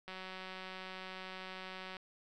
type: click train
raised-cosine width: 0.3 ms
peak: -30 dBFS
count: 354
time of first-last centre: 0.08-1.968 s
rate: 187 Hz
effects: none